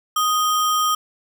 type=tone with sample-and-hold; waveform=sine; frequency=1244.5 Hz; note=D#6; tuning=in tune; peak=-16 dBFS; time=0.16-0.95 s; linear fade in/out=5 ms; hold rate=4410 Hz; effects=none